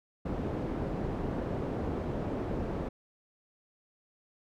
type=low-pass noise; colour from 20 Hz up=white; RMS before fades=-34 dBFS; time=0.25-2.89 s; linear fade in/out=10 ms; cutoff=400 Hz; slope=12 dB/octave; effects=none